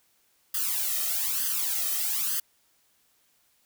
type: noise with flanger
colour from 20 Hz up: blue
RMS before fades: -28 dBFS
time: 0.54-2.4 s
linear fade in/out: 5 ms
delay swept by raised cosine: 0.63 to 1.62 ms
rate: 1.1 Hz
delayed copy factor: +0.9
effects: white hiss -67 dBFS RMS until 3.65 s